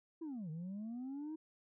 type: linear two-way sweep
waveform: sine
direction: down then up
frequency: 340 to 151.5 to 320.1 Hz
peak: -39 dBFS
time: 0.21-1.36 s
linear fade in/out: 10 ms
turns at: 0.5 s
effects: tanh soft clip ceiling -40 dBFS